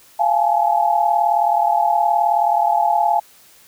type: tone cluster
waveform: sine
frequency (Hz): 694 / 825 / 864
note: F5 / G#5 / A5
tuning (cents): -11 / -12 / -32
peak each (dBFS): -18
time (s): 0.19-3.2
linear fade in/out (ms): 10
effects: white hiss -49 dBFS RMS until 3.67 s